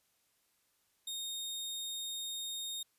sawtooth tone, 3700 Hz, A#7, 14 cents flat, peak -35 dBFS, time 1.07-2.83 s, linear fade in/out 5 ms, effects white hiss -75 dBFS RMS until 2.98 s + resampled to 32000 Hz

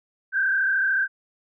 sine tone with frequency modulation, 1568 Hz, G6, in tune, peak -19 dBFS, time 0.32-1.08 s, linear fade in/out 50 ms, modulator 33.7 Hz, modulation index 1.6, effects none

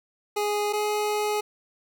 25% pulse tone pair in turn, 415.3 / 419.9 Hz, G#4 / G#4, 0 / +19 cents, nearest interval unison, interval 19 cents, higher second, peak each -20 dBFS, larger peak neither, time 0.36-0.73 / 0.73-1.41 s, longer second, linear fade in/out 10 ms, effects none

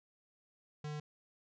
square tone, 150 Hz, D3, 37 cents sharp, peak -40 dBFS, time 0.84-1 s, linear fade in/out 5 ms, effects resampled to 16000 Hz

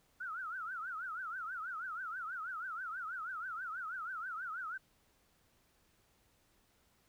sine tone with vibrato, 1396.9 Hz, F6, in tune, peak -39 dBFS, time 0.2-4.78 s, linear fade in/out 10 ms, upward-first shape triangle, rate 6.2 Hz, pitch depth 220 cents each way, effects pink hiss -72 dBFS RMS until 7.08 s

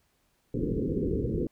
white low-pass noise, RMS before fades -29 dBFS, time 0.54-1.47 s, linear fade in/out 2 ms, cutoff 480 Hz, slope 96 dB/octave, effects pink hiss -71 dBFS RMS until 1.51 s

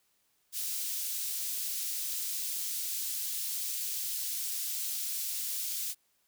white high-pass noise, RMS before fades -35 dBFS, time 0.52-5.95 s, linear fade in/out 50 ms, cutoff 4100 Hz, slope 12 dB/octave, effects white hiss -73 dBFS RMS until 6.27 s

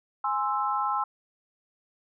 sine chord, Ab augmented, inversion none, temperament equal, 830.6 / 1046.5 / 1318.5 Hz, Ab5 / C6 / E6, 0 / 0 / 0 cents, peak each -29 dBFS, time 0.24-1.04 s, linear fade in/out 5 ms, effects none

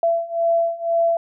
sine beating tone pair, 671 / 673 Hz, E5 / E5, +31 / +36 cents, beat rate 2 Hz, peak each -21 / -19 dBFS, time 0.03-1.17 s, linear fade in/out 2 ms, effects none

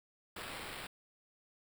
white noise with sample-and-hold, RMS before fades -45 dBFS, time 0.36-0.87 s, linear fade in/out 5 ms, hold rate 6300 Hz, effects none

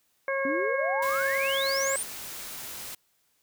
harmonic tone, 544 Hz, C#5, 33 cents flat, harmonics 1 / 2 / 3 / 4, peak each -28 / -34 / -32 / -34 dBFS, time 0.28-1.96 s, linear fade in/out 2 ms
sine exponential sweep, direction up, 261.6 to 9530 Hz, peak -29 dBFS, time 0.45-2.03 s, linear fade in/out 2 ms
white noise, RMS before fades -39 dBFS, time 1.02-2.95 s, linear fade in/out 5 ms
effects white hiss -70 dBFS RMS until 3.42 s

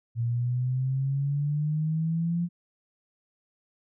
sine exponential sweep, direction up, 115.8 to 174.61 Hz, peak -24 dBFS, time 0.15-2.49 s, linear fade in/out 50 ms, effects none

